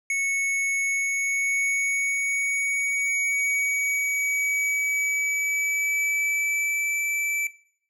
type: tone with pitch glide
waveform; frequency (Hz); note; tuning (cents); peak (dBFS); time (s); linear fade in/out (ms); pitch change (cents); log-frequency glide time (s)
square; 2208 to 2319; C#7 to D7; -7 to -22; -23; 0.1-7.47; 2; +85; 0.82-7
effects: noise-tail reverb RT60 0.6 s tail -19 dB re dry + low-pass 11000 Hz 12 dB/octave